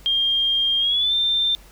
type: tone with pitch glide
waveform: sine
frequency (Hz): 3209 to 3581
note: G7 to A7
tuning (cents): +40 to +30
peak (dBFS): -17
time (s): 0.06-1.55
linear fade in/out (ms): 0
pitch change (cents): +190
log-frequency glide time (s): 0.79-1.14
effects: added 46 Hz sine -46 dBFS peak until 1.71 s + pink hiss -50 dBFS RMS until 1.71 s